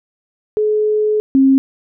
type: tone pair in turn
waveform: sine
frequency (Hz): 426 / 268.4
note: G#4 / C4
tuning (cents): +44 / +44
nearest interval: minor sixth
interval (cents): 800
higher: first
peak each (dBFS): -12 / -7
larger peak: second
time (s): 0.57-1.2 / 1.35-1.58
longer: first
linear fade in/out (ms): 0
effects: none